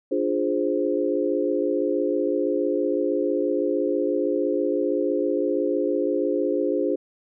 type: chord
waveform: sine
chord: D half-diminished seventh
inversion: none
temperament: equal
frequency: 293.7 / 349.2 / 415.3 / 523.3 Hz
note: D4 / F4 / Ab4 / C5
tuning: 0 / 0 / 0 / 0 cents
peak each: -26 dBFS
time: 0.11-6.96 s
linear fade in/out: 10 ms
effects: none